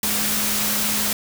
sine tone in noise, 210 Hz, G#3, 19 cents sharp, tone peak -30 dBFS, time 0.03-1.13 s, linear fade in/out 2 ms, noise white, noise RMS -22 dBFS, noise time 0.03-1.13 s, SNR -11 dB, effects none

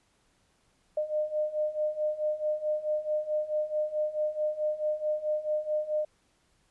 sine beating tone pair, 606 / 610.6 Hz, D#5 / D#5, -46 / -33 cents, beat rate 4.6 Hz, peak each -32 / -29 dBFS, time 0.97-6.05 s, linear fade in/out 5 ms, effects pink hiss -69 dBFS RMS until 6.7 s + resampled to 24000 Hz

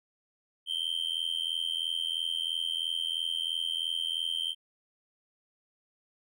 triangle tone with amplitude modulation, 3125 Hz, G7, 6 cents flat, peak -24 dBFS, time 0.66-4.55 s, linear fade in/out 50 ms, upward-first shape sine, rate 83 Hz, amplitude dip 95%, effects none

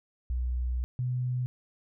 sine tone pair in turn, 61.74 / 125.35 Hz, B1 / B2, 0 / +26 cents, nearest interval octave, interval 1226 cents, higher second, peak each -27 dBFS, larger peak neither, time 0.3-0.84 / 0.99-1.46 s, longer first, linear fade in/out 0 ms, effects none

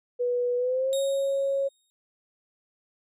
sine tone with pitch glide, 489.4 to 549.3 Hz, B4 to C#5, -16 to -16 cents, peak -23 dBFS, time 0.19-1.69 s, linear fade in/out 20 ms, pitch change +200 cents, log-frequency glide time 0.57-1 s
20% pulse tone with exponential decay, 3729 Hz, A#7, in tune, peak -26 dBFS, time 0.93-1.9 s, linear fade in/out 0 ms, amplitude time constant 210 ms
effects none

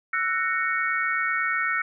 sine chord, F# dominant seventh, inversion third, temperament just, 1332 / 1480 / 1850 / 2220 Hz, E6 / F#6 / A#6 / C#7, +18 / 0 / -14 / +2 cents, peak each -28 dBFS, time 0.13-1.82 s, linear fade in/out 5 ms, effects none

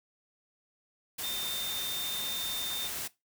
sine tone in noise, 3620 Hz, A7, 48 cents sharp, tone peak -34 dBFS, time 1.23-2.88 s, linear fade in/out 10 ms, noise white, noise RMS -37 dBFS, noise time 1.18-3.08 s, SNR 0 dB, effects noise-tail reverb RT60 0.2 s tail -19 dB re dry

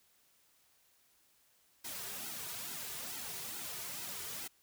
white noise with flanger, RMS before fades -43 dBFS, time 1.84-4.48 s, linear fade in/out 10 ms, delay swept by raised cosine 1.7 to 3.8 ms, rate 2.3 Hz, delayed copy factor -0.8, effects white hiss -70 dBFS RMS until 4.62 s

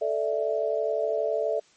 sine chord, A suspended fourth, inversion none, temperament equal, 440 / 587.3 / 659.3 Hz, A4 / D5 / E5, 0 / 0 / 0 cents, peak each -28 dBFS, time 0.01-1.6 s, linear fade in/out 10 ms, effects white hiss -60 dBFS RMS until 1.76 s + MP3 32 kbps

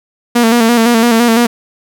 sawtooth tone with vibrato, 232.4 Hz, A#3, 5 cents flat, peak -3 dBFS, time 0.35-1.47 s, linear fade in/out 10 ms, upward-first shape square, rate 5.9 Hz, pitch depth 50 cents each way, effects none

